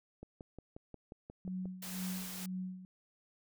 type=click train; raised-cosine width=2 ms; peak=-34 dBFS; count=9; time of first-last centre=0.23-1.656 s; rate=5.61 Hz
type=tone with tremolo; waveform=sine; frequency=185 Hz; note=F#3; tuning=in tune; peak=-36 dBFS; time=1.45-2.85 s; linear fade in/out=0 ms; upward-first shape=sine; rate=2 Hz; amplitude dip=75%
type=noise; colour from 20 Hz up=white; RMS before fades=-45 dBFS; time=1.82-2.46 s; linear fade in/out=5 ms
effects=none